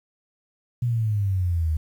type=exponential sweep; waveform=sine; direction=down; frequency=123.47 to 76.4 Hz; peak=-20 dBFS; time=0.82-1.77 s; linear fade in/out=5 ms; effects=9-bit